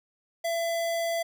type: tone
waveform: square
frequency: 671 Hz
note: E5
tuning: 31 cents sharp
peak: -27 dBFS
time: 0.44-1.23 s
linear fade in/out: 10 ms
effects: none